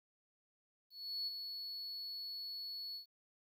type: tone with ADSR envelope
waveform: triangle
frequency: 4400 Hz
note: C#8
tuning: 14 cents flat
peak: -34 dBFS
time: 0.9-3.06 s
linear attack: 370 ms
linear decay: 23 ms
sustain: -7 dB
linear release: 110 ms
effects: tanh soft clip ceiling -33 dBFS + 12-bit